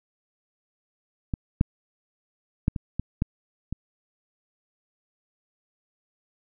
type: clicks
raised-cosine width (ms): 5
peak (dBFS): -14 / -6 / -8 / -17 / -14 / -10 / -17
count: 7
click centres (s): 1.338 / 1.611 / 2.681 / 2.762 / 2.996 / 3.221 / 3.726
effects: none